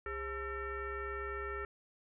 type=tone with frequency modulation; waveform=sine; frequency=874 Hz; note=A5; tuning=12 cents flat; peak=-37 dBFS; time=0.06-1.65 s; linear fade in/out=2 ms; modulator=469 Hz; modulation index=2.2; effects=none